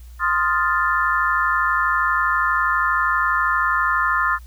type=chord; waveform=sine; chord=F dominant seventh; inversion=second; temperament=equal; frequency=1046.5 / 1244.5 / 1396.9 / 1760 Hz; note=C6 / Eb6 / F6 / A6; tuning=0 / 0 / 0 / 0 cents; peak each=-22 dBFS; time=0.19-4.39 s; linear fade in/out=50 ms; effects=added 60 Hz sine -37 dBFS peak until 4.46 s + white hiss -55 dBFS RMS until 4.46 s